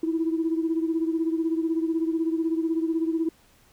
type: beating tone pair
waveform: sine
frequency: 323.1 / 339.1 Hz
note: E4 / E4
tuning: -35 / +49 cents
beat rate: 16 Hz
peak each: -23 / -28 dBFS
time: 0.03-3.29 s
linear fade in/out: 5 ms
effects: tanh soft clip ceiling -15 dBFS + pink hiss -59 dBFS RMS until 3.72 s